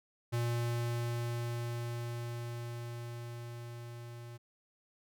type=tone with level ramp; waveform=square; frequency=118.7 Hz; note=A#2; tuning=32 cents sharp; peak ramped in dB=-31 to -46 dBFS; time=0.32-4.38 s; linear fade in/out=20 ms; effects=none